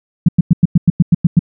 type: tone bursts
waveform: sine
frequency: 170 Hz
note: F3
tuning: 46 cents flat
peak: -3 dBFS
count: 10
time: 0.26-1.393 s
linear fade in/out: 5 ms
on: 26 ms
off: 97 ms
effects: none